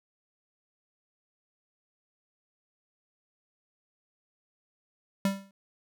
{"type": "tone with exponential decay", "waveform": "square", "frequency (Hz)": 196, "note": "G3", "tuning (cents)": 0, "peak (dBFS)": -22, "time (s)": [5.25, 5.51], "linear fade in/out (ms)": 2, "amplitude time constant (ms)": 56, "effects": []}